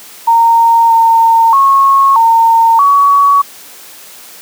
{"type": "tone with pitch steps", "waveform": "sine", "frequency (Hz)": [922, 912, 1095, 913, 1127], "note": ["A#5", "A#5", "C#6", "A#5", "C#6"], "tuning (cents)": [-19, -38, -22, -36, 28], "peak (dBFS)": -4, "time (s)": [0.27, 3.42], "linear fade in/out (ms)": 10, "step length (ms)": 630, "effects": ["white hiss -34 dBFS RMS until 4.41 s", "high-pass 200 Hz 12 dB/octave"]}